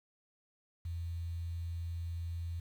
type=tone with quantisation; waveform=sine; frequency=84.5 Hz; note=E2; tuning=43 cents sharp; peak=-36 dBFS; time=0.85-2.6 s; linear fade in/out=5 ms; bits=10; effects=none